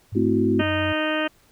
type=tone with pitch glide; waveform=sine; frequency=102.9 to 93.82 Hz; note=G#2 to F#2; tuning=-16 to +25 cents; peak=-27 dBFS; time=0.12-0.93 s; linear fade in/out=10 ms; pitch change=-159 cents; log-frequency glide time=0.55-0.69 s
type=chord; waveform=sine; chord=F# half-diminished seventh; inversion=first; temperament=equal; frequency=220 / 261.6 / 329.6 / 370 Hz; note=A3 / C4 / E4 / F#4; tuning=0 / 0 / 0 / 0 cents; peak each=-23 dBFS; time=0.15-0.62 s; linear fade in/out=10 ms
type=harmonic tone; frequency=309.4 Hz; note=D#4; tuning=10 cents flat; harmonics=1 / 2 / 3 / 4 / 5 / 6 / 7 / 8 / 9 / 10; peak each=-26 / -26 / -35 / -32 / -30 / -31 / -43 / -33 / -34 / -34 dBFS; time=0.59-1.28 s; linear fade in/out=10 ms
effects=pink hiss -58 dBFS RMS until 1.51 s